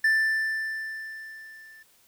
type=tone with level ramp; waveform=triangle; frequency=1769 Hz; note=A6; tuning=9 cents sharp; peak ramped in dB=-16 to -46 dBFS; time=0.04-1.83 s; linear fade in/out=5 ms; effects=white hiss -61 dBFS RMS until 2.07 s